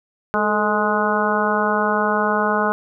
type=harmonic tone with a mistuned harmonic; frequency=209.7 Hz; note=G#3; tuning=17 cents sharp; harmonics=1 / 2 / 3 / 4 / 5 / 6 / 7; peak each=-24 / -24 / -24 / -24 / -24 / -24 / -24 dBFS; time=0.34-2.72 s; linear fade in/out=0 ms; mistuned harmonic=2; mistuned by=+60 cents; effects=none